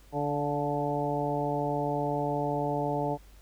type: harmonic tone with a mistuned harmonic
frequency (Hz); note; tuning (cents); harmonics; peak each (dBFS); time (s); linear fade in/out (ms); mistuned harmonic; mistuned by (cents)
145.5; D3; -16; 1 / 2 / 3 / 4 / 5 / 6; -34 / -34 / -34 / -34 / -34 / -34; 0.12-3.18; 50; 5; -29
effects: added 50 Hz sine -51 dBFS peak until 3.41 s + pink hiss -60 dBFS RMS until 3.41 s